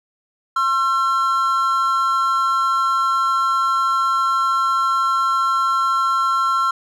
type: tone pair together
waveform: triangle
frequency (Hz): 1068 / 1353.9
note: C6 / E6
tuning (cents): +35 / +46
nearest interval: major third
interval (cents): 411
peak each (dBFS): -19 / -15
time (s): 0.56-6.71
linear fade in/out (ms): 5
effects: none